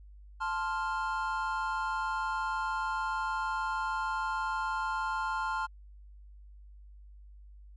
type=chord; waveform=triangle; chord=F major; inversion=first; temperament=equal; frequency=880 / 1046.5 / 1396.9 Hz; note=A5 / C6 / F6; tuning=0 / 0 / 0 cents; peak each=-33 dBFS; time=0.4-5.67 s; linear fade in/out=20 ms; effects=added 50 Hz sine -49 dBFS peak until 7.76 s + resampled to 22050 Hz